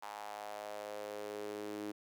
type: tone with high-pass filter sweep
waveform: sawtooth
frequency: 104.3 Hz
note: G#2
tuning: 8 cents sharp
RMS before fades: -44 dBFS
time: 0.02-1.92 s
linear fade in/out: 10 ms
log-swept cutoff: 880 to 320 Hz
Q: 3.8
effects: none